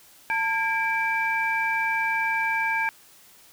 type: tone cluster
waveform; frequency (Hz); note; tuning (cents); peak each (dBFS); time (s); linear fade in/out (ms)
sine; 895 / 1623 / 2331; A5 / G#6 / D7; +29 / -40 / -14; -26; 0.3-2.89; 0
effects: tanh soft clip ceiling -13 dBFS + white hiss -53 dBFS RMS until 3.52 s